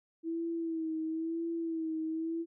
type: tone with vibrato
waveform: sine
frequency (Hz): 325.9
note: E4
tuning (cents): -20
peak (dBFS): -32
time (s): 0.23-2.46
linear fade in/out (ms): 50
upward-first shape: sine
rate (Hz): 0.99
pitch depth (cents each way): 45
effects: none